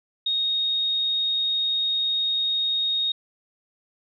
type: tone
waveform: sine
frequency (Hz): 3729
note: A#7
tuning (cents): 0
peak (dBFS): -21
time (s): 0.26-3.12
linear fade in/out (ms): 5
effects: none